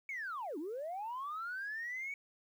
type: linear two-way sweep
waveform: sine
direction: down then up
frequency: 2261 to 277.2 to 2261 Hz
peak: -37 dBFS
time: 0.09-2.14 s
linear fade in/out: 2 ms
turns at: 0.58 s
effects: tanh soft clip ceiling -35 dBFS + 11-bit